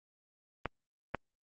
clicks, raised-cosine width 0.5 ms, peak -17 dBFS, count 2, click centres 0.657 / 1.147 s, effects Opus 24 kbps

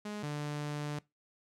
sawtooth tone pair in turn, 208.9 / 147.71 Hz, G#3 / D3, +10 / +10 cents, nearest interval tritone, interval 600 cents, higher first, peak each -34 / -31 dBFS, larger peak second, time 0.05-0.23 / 0.23-0.99 s, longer second, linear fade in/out 5 ms, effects noise-tail reverb RT60 0.2 s tail -21 dB re dry + low-pass 9000 Hz 12 dB/octave

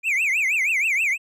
triangle tone with vibrato, 2349 Hz, D7, in tune, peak -17 dBFS, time 0.03-1.18 s, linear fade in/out 50 ms, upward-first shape triangle, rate 6.3 Hz, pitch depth 280 cents each way, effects none

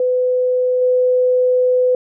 sine tone with level steps, 503 Hz, B4, 32 cents sharp, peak -13 / -11 dBFS, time 0-1.95 s, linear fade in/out 2 ms, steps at 0.81 s, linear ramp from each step 10 ms, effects none

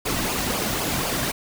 pink noise with flanger, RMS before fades -25 dBFS, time 0.05-1.32 s, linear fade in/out 10 ms, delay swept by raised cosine 0.51 to 2.41 ms, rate 3.9 Hz, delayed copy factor -0.6, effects none

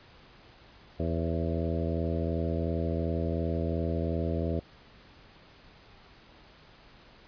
harmonic tone with a mistuned harmonic, 82.8 Hz, E2, 8 cents sharp, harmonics 1 / 2 / 3 / 4 / 5 / 6 / 7 / 8, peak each -31 / -34 / -36 / -37 / -38 / -39 / -39 / -40 dBFS, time 0.99-4.6 s, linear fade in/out 10 ms, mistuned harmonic 7, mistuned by -38 cents, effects pink hiss -55 dBFS RMS until 7.27 s + resampled to 11025 Hz

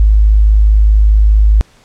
sine tone, 52.4 Hz, G#1, 16 cents sharp, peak -4 dBFS, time 0-1.61 s, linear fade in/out 0 ms, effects pink hiss -47 dBFS RMS until 1.84 s + low-pass 8000 Hz 12 dB/octave

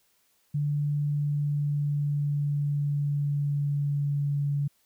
sine tone with pitch glide, 146.2 to 143.03 Hz, D3 to D3, -7 to -45 cents, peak -24 dBFS, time 0.54-4.68 s, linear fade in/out 10 ms, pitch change -38 cents, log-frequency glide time 1.02-4.43 s, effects white hiss -68 dBFS RMS until 4.85 s

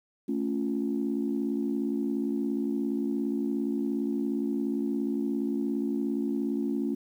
sine chord, A augmented, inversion none, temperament equal, 220 / 277.2 / 349.2 Hz, A3 / C#4 / E#4, 0 / 0 / 0 cents, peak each -30 / -29 / -33 dBFS, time 0.28-6.95 s, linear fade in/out 10 ms, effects tanh soft clip ceiling -18 dBFS + 10-bit

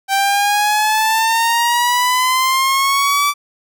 sawtooth exponential sweep, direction up, 778 to 1163 Hz, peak -9 dBFS, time 0.08-3.34 s, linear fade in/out 50 ms, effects none

